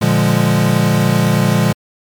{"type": "chord", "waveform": "square", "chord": "Bb dominant seventh", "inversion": "none", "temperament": "equal", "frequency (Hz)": [116.54, 146.83, 174.61, 207.7], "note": ["Bb2", "D3", "F3", "Ab3"], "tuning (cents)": [0, 0, 0, 0], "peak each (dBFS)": -17, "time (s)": [0.01, 1.73], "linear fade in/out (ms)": 10, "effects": ["MP3 96 kbps"]}